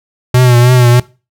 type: tone with vibrato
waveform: square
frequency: 123.47 Hz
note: B2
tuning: in tune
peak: -5 dBFS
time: 0.34-1 s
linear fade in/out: 5 ms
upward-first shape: triangle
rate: 3.2 Hz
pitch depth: 58 cents each way
effects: noise-tail reverb RT60 0.3 s tail -20 dB re dry